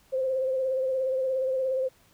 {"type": "tone with vibrato", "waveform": "sine", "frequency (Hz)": 523.3, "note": "C5", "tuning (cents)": 0, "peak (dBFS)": -24, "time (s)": [0.12, 1.89], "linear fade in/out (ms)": 20, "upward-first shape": "sine", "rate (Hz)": 17, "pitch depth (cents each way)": 34, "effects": ["pink hiss -61 dBFS RMS until 2.13 s"]}